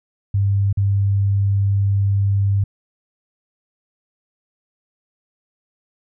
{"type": "tone with dropouts", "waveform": "sine", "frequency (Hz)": 99.4, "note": "G2", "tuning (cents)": 25, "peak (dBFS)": -14, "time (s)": [0.34, 2.64], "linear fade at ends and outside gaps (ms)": 5, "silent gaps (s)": [0.728, 0.772], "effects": []}